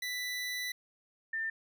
25% pulse / sine tone pair in turn, 1980 / 1794.4 Hz, B6 / A6, +4 / +34 cents, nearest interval major second, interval 170 cents, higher first, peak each -31 / -32 dBFS, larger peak first, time 0.02-0.72 / 1.33-1.5 s, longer first, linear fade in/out 5 ms, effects none

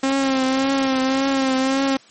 sawtooth tone with vibrato, 267.1 Hz, C4, 36 cents sharp, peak -13 dBFS, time 0.03-1.97 s, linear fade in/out 5 ms, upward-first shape triangle, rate 1.8 Hz, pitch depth 45 cents each way, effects white hiss -49 dBFS RMS until 2.1 s + MP3 32 kbps

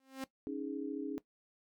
sawtooth tone with exponential growth, 265.9 Hz, C4, 28 cents sharp, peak -32 dBFS, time 0-0.24 s, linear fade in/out 2 ms, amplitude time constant 52 ms
sine chord, C# suspended second, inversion none, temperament equal, 277.2 / 311.1 / 415.3 Hz, C#4 / D#4 / G#4, 0 / 0 / 0 cents, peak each -39 / -41 / -43 dBFS, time 0.47-1.18 s, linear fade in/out 0 ms
effects noise-tail reverb RT60 0.1 s tail -17 dB re dry

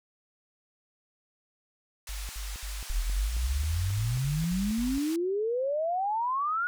white band-pass noise, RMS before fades -43 dBFS, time 2.07-5.16 s, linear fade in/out 2 ms, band 840 to 9500 Hz, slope 12 dB/octave
sine tone bursts, 49 Hz, G1, in tune, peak -34 dBFS, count 11, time 2.09-4.98 s, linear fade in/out 0 ms, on 200 ms, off 69 ms
sine exponential sweep, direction up, 36.71 to 1458 Hz, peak -26 dBFS, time 2.9-6.67 s, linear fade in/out 0 ms
effects none

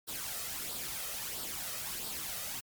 white noise with flanger, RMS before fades -39 dBFS, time 0.07-2.61 s, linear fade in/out 20 ms, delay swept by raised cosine 0.22 to 1.62 ms, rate 1.5 Hz, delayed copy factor +0.55, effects MP3 96 kbps

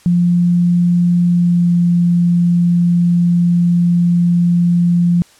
sine tone with pitch glide, 174.8 to 173.59 Hz, F3 to F3, +2 to -10 cents, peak -9 dBFS, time 0.06-5.22 s, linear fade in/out 0 ms, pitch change -12 cents, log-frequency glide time 1.27-1.74 s, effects white hiss -47 dBFS RMS until 5.39 s + low-pass 9000 Hz 12 dB/octave

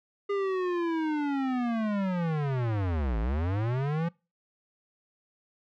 square linear two-way sweep, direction down then up, 406.4 to 51.91 to 172.7 Hz, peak -27 dBFS, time 0.29-4.09 s, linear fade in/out 10 ms, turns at 3.19 s, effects noise-tail reverb RT60 0.3 s tail -25 dB re dry + low-pass 2000 Hz 12 dB/octave

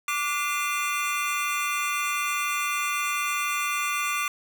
square tone cluster, 1167 / 1448 / 2063 / 2412 / 2726 Hz, D6 / F#6 / C7 / D7 / F7, -11 / -38 / -25 / +46 / -43 cents, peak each -29 / -37 / -34 / -32 / -34 dBFS, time 0.08-4.28 s, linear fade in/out 2 ms, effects none

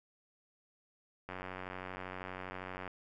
click train, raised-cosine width 0.5 ms, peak -27 dBFS, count 148, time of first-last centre 1.29-2.877 s, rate 92.6 Hz, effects none

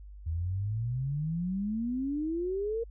sine exponential sweep, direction up, 77.78 to 470 Hz, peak -29 dBFS, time 0.26-2.84 s, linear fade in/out 10 ms, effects added 50 Hz sine -44 dBFS peak until 2.9 s

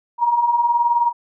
sine beating tone pair, 932.3 / 951.3 Hz, A#5 / A#5, 0 / +35 cents, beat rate 19 Hz, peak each -22 / -15 dBFS, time 0.18-1.13 s, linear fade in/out 50 ms, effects none

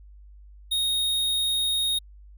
square tone, 3729 Hz, A#7, in tune, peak -23 dBFS, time 0.71-1.99 s, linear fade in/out 10 ms, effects added 50 Hz sine -45 dBFS peak until 2.37 s

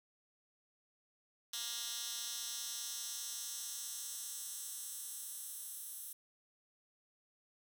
10% pulse tone with high-pass filter sweep, 235.1 Hz, A#3, 15 cents sharp, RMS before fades -44 dBFS, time 1.53-6.13 s, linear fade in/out 5 ms, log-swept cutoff 4100 to 11000 Hz, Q 1.3, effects none

